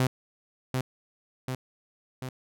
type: tone with echo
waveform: sawtooth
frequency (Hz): 129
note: C3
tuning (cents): -24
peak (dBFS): -18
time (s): 0-0.07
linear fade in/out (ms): 2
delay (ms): 740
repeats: 3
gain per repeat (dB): -4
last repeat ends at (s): 2.29
effects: none